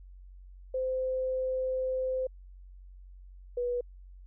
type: tone pair in turn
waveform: sine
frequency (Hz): 517 / 488.1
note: C5 / B4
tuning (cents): -21 / -20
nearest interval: minor second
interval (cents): 99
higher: first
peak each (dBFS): -28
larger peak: neither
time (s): 0.74-2.27 / 3.57-3.81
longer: first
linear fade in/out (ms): 5
effects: added 46 Hz sine -47 dBFS peak until 4.26 s